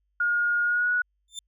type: tone with pitch glide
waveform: sine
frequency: 1428 to 1463.9 Hz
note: F6 to F#6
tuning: +38 to -19 cents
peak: -21 dBFS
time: 0.2-1.02 s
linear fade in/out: 5 ms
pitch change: +43 cents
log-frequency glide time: 0.63-0.9 s
type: tone with exponential growth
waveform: 25% pulse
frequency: 3562 Hz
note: A7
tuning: 21 cents sharp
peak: -26 dBFS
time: 1.28-1.39 s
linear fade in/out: 2 ms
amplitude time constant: 23 ms
effects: added 50 Hz sine -70 dBFS peak until 1.47 s